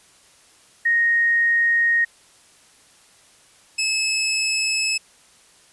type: tone pair in turn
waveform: sine / 20% pulse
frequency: 1864.7 / 2596 Hz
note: A#6 / E7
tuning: 0 / -27 cents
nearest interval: tritone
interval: 573 cents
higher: second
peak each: -15 dBFS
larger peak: neither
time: 0.85-2.05 / 3.78-4.98 s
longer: neither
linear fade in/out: 10 ms
effects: white hiss -53 dBFS RMS until 5.72 s + resampled to 24000 Hz